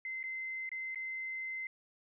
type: tone with dropouts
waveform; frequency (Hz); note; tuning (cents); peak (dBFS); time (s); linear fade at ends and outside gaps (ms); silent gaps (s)
sine; 2067; C7; -22; -37; 0.05-1.67; 2; 0.23-0.238 / 0.692-0.716 / 0.947-0.957
effects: none